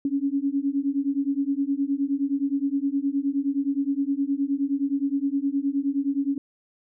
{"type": "beating tone pair", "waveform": "sine", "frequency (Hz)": [273.8, 283.4], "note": ["C#4", "C#4"], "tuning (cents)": [-21, 38], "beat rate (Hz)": 9.6, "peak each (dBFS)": [-25, -25], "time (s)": [0.05, 6.38], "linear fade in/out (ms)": 2, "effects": []}